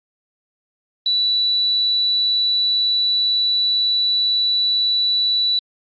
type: tone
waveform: sine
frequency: 3951 Hz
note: B7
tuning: in tune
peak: -15 dBFS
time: 1.06-5.59 s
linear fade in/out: 2 ms
effects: Opus 32 kbps